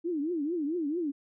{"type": "tone with vibrato", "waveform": "sine", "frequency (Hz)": 317.7, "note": "D#4", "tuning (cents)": 36, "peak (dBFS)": -28, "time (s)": [0.04, 1.12], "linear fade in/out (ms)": 20, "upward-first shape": "triangle", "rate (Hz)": 4.5, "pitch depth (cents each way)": 250, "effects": []}